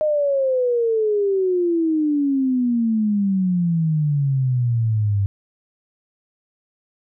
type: exponential sweep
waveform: sine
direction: down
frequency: 620 to 97.8 Hz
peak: -16 dBFS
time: 0.01-5.26 s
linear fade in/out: 0 ms
effects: none